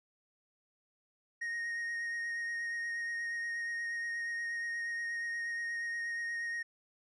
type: tone with vibrato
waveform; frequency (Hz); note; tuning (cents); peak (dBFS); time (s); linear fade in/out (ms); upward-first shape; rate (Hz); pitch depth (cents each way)
triangle; 1864.7; A#6; 0; -33; 1.41-6.63; 10; triangle; 8.4; 16
effects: resampled to 22050 Hz